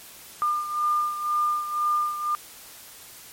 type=beating tone pair; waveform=sine; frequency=1203 / 1205 Hz; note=D6 / D6; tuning=+41 / +44 cents; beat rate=2 Hz; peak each=-23 / -29 dBFS; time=0.42-2.35 s; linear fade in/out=0 ms; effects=white hiss -45 dBFS RMS until 3.32 s + MP3 64 kbps